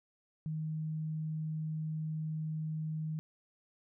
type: tone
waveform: sine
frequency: 156.5 Hz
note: D#3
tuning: 10 cents sharp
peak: -34 dBFS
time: 0.46-3.19 s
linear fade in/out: 0 ms
effects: none